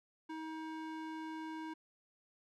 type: tone with band-pass filter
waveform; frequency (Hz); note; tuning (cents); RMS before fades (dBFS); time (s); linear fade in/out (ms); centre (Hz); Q
square; 317.3; D#4; +34; -44; 0.29-1.74; 10; 860; 0.67
effects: none